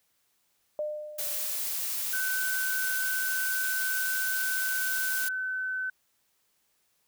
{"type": "tone with exponential decay", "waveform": "sine", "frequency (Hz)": 603, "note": "D5", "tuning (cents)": 46, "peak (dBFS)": -27, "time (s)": [0.79, 1.85], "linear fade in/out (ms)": 1, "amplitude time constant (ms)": 230}
{"type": "noise", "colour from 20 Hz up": "blue", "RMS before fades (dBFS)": -32, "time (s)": [1.18, 5.29], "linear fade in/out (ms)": 10}
{"type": "tone", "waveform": "sine", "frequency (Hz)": 1519, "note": "F#6", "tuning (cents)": 45, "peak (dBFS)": -29, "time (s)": [2.13, 5.9], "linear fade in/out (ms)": 5}
{"effects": ["white hiss -72 dBFS RMS until 7.07 s"]}